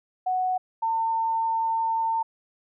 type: tone pair in turn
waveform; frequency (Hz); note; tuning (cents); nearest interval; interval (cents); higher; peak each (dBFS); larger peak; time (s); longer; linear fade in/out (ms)
sine; 740 / 902.8; F#5 / A5; 0 / +44; minor third; 344; second; -22; neither; 0.26-0.58 / 0.82-2.23; second; 10
effects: none